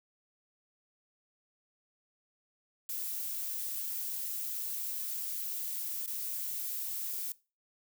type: noise with dropouts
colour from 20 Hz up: violet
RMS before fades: -37 dBFS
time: 2.89-7.32 s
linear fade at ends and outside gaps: 2 ms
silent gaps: 6.062-6.076 s
effects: noise-tail reverb RT60 0.3 s tail -20 dB re dry